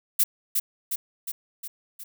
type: noise with echo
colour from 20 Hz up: violet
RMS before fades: -19 dBFS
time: 0.19-0.24 s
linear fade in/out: 10 ms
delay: 360 ms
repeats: 5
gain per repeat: -4 dB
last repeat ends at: 2.04 s
effects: none